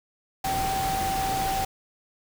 sine tone in noise, 773 Hz, G5, 24 cents flat, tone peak -25 dBFS, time 0.44-1.65 s, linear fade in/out 5 ms, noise pink, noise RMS -31 dBFS, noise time 0.44-1.65 s, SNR +3 dB, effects none

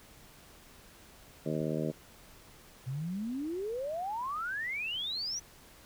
harmonic tone, 77.78 Hz, D#2, in tune, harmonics 2 / 3 / 4 / 5 / 6 / 7 / 8, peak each -35 / -37 / -38 / -39 / -40 / -40 / -41 dBFS, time 1.45-1.92 s, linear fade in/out 20 ms
sine exponential sweep, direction up, 123.47 to 6000 Hz, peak -33 dBFS, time 2.86-5.4 s, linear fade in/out 20 ms
effects pink hiss -56 dBFS RMS until 5.85 s

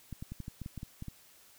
clicks, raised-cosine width 5 ms, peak -28 dBFS, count 11, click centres 0.127 / 0.225 / 0.32 / 0.403 / 0.481 / 0.617 / 0.661 / 0.777 / 0.831 / 1.024 / 1.083 s, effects white hiss -60 dBFS RMS until 1.58 s

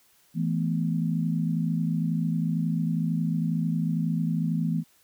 sine chord, E suspended fourth, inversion none, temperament equal with one note detuned, 164.81 / 217.7 / 246.9 Hz, E3 / A3 / B3, 0 / -18 / 0 cents, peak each -25 / -30 / -31 dBFS, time 0.34-4.84 s, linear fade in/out 50 ms, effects white hiss -62 dBFS RMS until 5.03 s

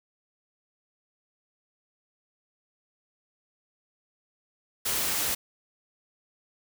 white noise, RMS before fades -28 dBFS, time 4.85-5.35 s, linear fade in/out 10 ms, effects none

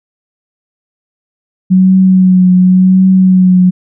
sine tone with vibrato, 185.4 Hz, F#3, 4 cents sharp, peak -3 dBFS, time 1.7-3.71 s, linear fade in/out 20 ms, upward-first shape triangle, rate 0.91 Hz, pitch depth 32 cents each way, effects none

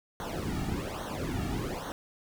brown noise with flanger, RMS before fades -34 dBFS, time 0.2-1.92 s, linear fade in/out 0 ms, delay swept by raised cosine 0.4 to 2 ms, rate 1.2 Hz, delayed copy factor -0.9, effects none

